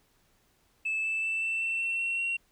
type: tone with pitch steps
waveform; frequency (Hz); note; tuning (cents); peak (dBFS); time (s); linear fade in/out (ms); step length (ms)
sine; 2620 / 2637 / 2654 / 2670 / 2687 / 2705 / 2722 / 2739; E7 / E7 / E7 / E7 / E7 / E7 / F7 / F7; -11 / 0 / +11 / +22 / +33 / +44 / -45 / -34; -26; 0.85-2.37; 10; 190
effects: tanh soft clip ceiling -25 dBFS + pink hiss -68 dBFS RMS until 2.51 s